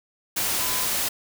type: tone in noise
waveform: sine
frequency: 1010 Hz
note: B5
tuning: 39 cents sharp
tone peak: -35 dBFS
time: 0.6-0.86 s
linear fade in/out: 10 ms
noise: white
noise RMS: -25 dBFS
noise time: 0.36-1.09 s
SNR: -13 dB
effects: none